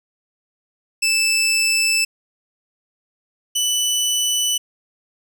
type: tone pair in turn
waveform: 20% pulse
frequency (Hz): 2637 / 2980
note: E7 / F#7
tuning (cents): 0 / +12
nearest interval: major second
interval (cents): 212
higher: second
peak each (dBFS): -11 / -12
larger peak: first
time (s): 1.02-2.05 / 3.55-4.58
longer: neither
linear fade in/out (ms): 10
effects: none